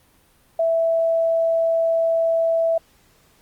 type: tone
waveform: sine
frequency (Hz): 659.3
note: E5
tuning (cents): 0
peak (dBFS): -16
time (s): 0.59-2.78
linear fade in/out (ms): 5
effects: pink hiss -57 dBFS RMS until 3.41 s + Opus 32 kbps